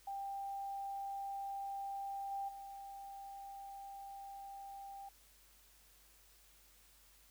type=tone with level steps; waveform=sine; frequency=791 Hz; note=G5; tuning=15 cents sharp; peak=-40 / -38 / -47 dBFS; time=0.07-5.09 s; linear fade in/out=5 ms; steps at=2.31 / 2.48 s; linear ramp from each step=10 ms; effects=added 49 Hz sine -69 dBFS peak until 7.3 s + white hiss -66 dBFS RMS until 7.3 s